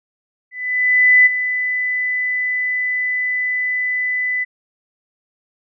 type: tone with ADSR envelope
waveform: sine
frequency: 1999 Hz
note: B6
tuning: 20 cents sharp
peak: -6 dBFS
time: 0.51-4.45 s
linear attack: 750 ms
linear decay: 19 ms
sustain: -11 dB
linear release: 23 ms
effects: none